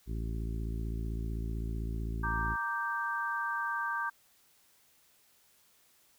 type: harmonic tone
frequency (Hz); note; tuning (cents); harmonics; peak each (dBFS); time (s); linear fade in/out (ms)
55.7; A1; +22; 1 / 2 / 3 / 4 / 5 / 6 / 7; -34 / -40 / -44 / -46 / -48 / -50 / -51; 0.06-2.57; 50
type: chord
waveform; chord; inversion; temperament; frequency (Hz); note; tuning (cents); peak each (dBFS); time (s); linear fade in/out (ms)
sine; G minor; first; equal; 932.3 / 1174.7 / 1568; Bb5 / D6 / G6; 0 / 0 / 0; -37 / -36 / -34; 2.23-4.1; 10
effects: white hiss -66 dBFS RMS until 6.18 s